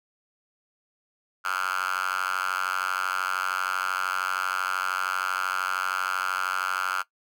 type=tone with high-pass filter; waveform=5% pulse; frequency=92.9 Hz; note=F#2; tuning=7 cents sharp; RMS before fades=-28 dBFS; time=1.44-7.03 s; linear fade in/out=20 ms; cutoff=1400 Hz; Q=8.3; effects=noise-tail reverb RT60 0.1 s tail -18 dB re dry